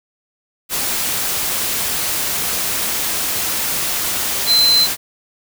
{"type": "tone in noise", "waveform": "sine", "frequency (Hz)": 4077, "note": "C8", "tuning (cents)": -46, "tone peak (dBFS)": -10, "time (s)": [4.46, 4.88], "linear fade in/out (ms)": 50, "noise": "white", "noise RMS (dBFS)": -20, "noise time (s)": [0.69, 4.97], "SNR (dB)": 7, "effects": []}